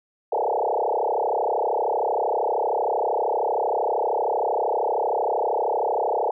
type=tone with frequency modulation; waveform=sine; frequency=659.3 Hz; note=E5; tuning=in tune; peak=-20 dBFS; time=0.32-6.31 s; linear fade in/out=5 ms; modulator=32.9 Hz; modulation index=7.2; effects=none